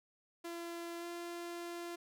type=tone with pitch glide; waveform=sawtooth; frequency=340.3 to 344.3 Hz; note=F4 to F4; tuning=-45 to -25 cents; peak=-38 dBFS; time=0.44-1.96 s; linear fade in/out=10 ms; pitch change=+20 cents; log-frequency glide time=0.99-1.05 s; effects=none